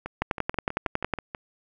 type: two click trains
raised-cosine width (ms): 0.5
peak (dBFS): -9 / -18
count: 11 / 9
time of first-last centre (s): 0.22-1.137 / 0.06-1.348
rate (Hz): 10.9 / 6.21
effects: none